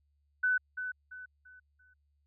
sine tone with echo, 1502 Hz, F#6, 26 cents sharp, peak -25 dBFS, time 0.43-0.58 s, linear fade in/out 10 ms, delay 340 ms, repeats 4, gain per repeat -9 dB, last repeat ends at 1.94 s, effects added 72 Hz sine -70 dBFS peak until 2.26 s

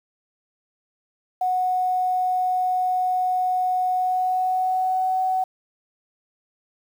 sine tone with pitch glide, 736 to 749.3 Hz, F#5 to F#5, -9 to +22 cents, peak -19 dBFS, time 1.41-5.44 s, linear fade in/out 5 ms, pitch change +31 cents, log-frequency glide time 3.95-5.16 s, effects 8-bit

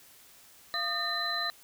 sine tone cluster, 688 / 1223 / 1813 / 4038 Hz, F5 / D#6 / A#6 / B7, -26 / -30 / -49 / +38 cents, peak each -39 / -36 / -34 / -32 dBFS, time 0.74-1.5 s, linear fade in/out 0 ms, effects white hiss -56 dBFS RMS until 1.63 s

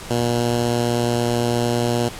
10% pulse tone with notch filter, 119.4 Hz, A#2, 42 cents sharp, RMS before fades -20 dBFS, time 0.1-2.09 s, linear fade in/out 10 ms, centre 1900 Hz, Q 1.5, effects pink hiss -35 dBFS RMS until 2.19 s + low-pass 11000 Hz 12 dB/octave

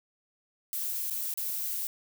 violet noise with dropouts, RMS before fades -33 dBFS, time 0.73-1.87 s, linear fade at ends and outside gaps 0 ms, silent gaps 1.1-1.108 / 1.339-1.375 s, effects none

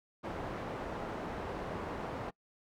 white low-pass noise, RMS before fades -40 dBFS, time 0.23-2.31 s, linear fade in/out 20 ms, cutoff 820 Hz, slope 12 dB/octave, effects noise-tail reverb RT60 0.1 s tail -25 dB re dry

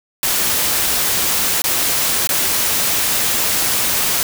white noise with dropouts, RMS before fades -17 dBFS, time 0.23-4.23 s, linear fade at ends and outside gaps 1 ms, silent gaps 1.619-1.64 / 2.272-2.291 s, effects none

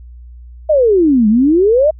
sine exponential two-way sweep, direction down then up, 643 to 205.3 to 643 Hz, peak -7 dBFS, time 0.69-1.91 s, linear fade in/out 10 ms, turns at 1.28 s, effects added 60 Hz sine -32 dBFS peak until 1.99 s

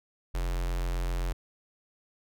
square tone with notch filter, 43.85 Hz, F1, 8 cents sharp, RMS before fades -30 dBFS, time 0.34-1.33 s, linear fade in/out 10 ms, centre 190 Hz, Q 1.1, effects none

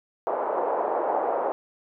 pink band-pass noise, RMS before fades -26 dBFS, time 0.27-1.52 s, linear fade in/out 0 ms, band 470 to 910 Hz, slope 24 dB/octave, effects none

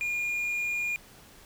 triangle tone with quantisation, 2423 Hz, D#7, 47 cents flat, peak -26 dBFS, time 0.01-0.96 s, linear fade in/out 0 ms, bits 9, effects pink hiss -53 dBFS RMS until 1.45 s

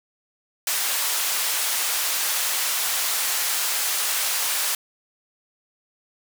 white band-pass noise, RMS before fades -24 dBFS, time 0.67-4.75 s, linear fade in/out 2 ms, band 740 to 16000 Hz, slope 12 dB/octave, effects none

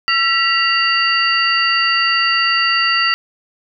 sine tone cluster, 1346 / 1943 / 2781 / 4617 Hz, E6 / B6 / F7 / D8, +36 / -29 / -8 / -30 cents, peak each -18 dBFS, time 0.08-3.14 s, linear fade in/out 0 ms, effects none

